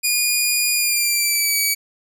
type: tone with pitch glide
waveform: 10% pulse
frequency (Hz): 2442 to 2278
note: D#7 to C#7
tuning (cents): -33 to +47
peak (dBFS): -8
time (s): 0.03-1.75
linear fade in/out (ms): 20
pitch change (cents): -120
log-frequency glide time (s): 0.74-1.57
effects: none